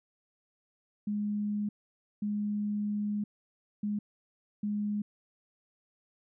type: tone bursts at uneven times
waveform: sine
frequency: 207.7 Hz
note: G#3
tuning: in tune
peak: -29 dBFS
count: 4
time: 1.07-1.69 / 2.22-3.24 / 3.83-3.99 / 4.63-5.02 s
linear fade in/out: 5 ms
effects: none